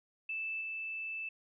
sine tone with level steps, 2637 Hz, E7, in tune, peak -35 / -37 dBFS, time 0.29-1.29 s, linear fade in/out 5 ms, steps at 0.61 s, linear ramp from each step 2 ms, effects none

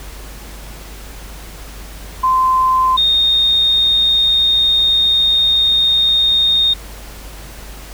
sine tone pair in turn, 1035 / 3688 Hz, C6 / A#7, -19 / -19 cents, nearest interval octave + minor seventh, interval 2200 cents, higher second, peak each -10 dBFS, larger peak neither, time 2.23-2.97 / 2.97-6.74 s, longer second, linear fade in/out 10 ms, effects added 50 Hz sine -32 dBFS peak until 7.93 s + pink hiss -36 dBFS RMS until 7.93 s

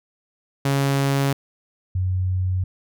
sawtooth / sine tone pair in turn, 138.4 / 92.37 Hz, C#3 / F#2, -2 / -2 cents, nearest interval perfect fifth, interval 700 cents, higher first, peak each -14 / -19 dBFS, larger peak first, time 0.65-1.33 / 1.95-2.64 s, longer second, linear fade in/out 5 ms, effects none

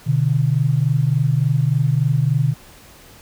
sine tone pair together, 125.96 / 149.4 Hz, B2 / D3, +35 / +30 cents, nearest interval minor third, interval 295 cents, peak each -17 dBFS, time 0.06-2.54 s, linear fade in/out 20 ms, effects pink hiss -45 dBFS RMS until 3.21 s

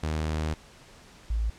sawtooth / sine tone pair in turn, 77.78 / 55.25 Hz, D#2 / A1, 0 / +8 cents, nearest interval tritone, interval 592 cents, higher first, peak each -23 / -24 dBFS, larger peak first, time 0.03-0.54 / 1.3-1.5 s, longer first, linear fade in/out 5 ms, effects pink hiss -52 dBFS RMS until 1.58 s + low-pass 8000 Hz 12 dB/octave

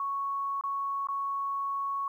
sine tone with dropouts, 1108.7 Hz, C#6, in tune, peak -29 dBFS, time 0-2.08 s, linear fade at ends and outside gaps 2 ms, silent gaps 0.611-0.637 / 1.071-1.086 s, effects 11-bit

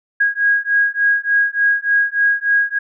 sine beating tone pair, 1641 / 1644.4 Hz, G#6 / G#6, -21 / -18 cents, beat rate 3.4 Hz, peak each -16 dBFS, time 0.2-2.79 s, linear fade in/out 10 ms, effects none

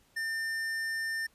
triangle tone with hard clipping, 1800 Hz, A6, 39 cents sharp, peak -33 dBFS, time 0.16-1.27 s, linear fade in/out 10 ms, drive 16 dB, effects pink hiss -66 dBFS RMS until 1.34 s + resampled to 32000 Hz

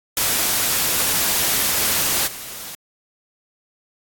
white noise with level steps, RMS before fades -19 / -33 dBFS, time 0.17-2.75 s, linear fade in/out 2 ms, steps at 2.26 s, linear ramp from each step 20 ms, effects AAC 64 kbps

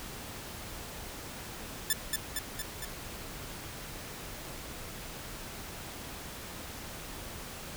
5% pulse tone with echo, 1760 Hz, A6, in tune, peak -14 dBFS, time 1.9-1.93 s, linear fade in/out 2 ms, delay 230 ms, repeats 4, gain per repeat -3 dB, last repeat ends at 2.85 s, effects pink hiss -43 dBFS RMS until 7.76 s

